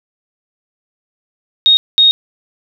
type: tone bursts at uneven times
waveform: sine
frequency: 3729 Hz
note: A#7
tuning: in tune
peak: -5 dBFS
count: 2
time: 1.66-1.77 / 1.98-2.11 s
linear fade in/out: 0 ms
effects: none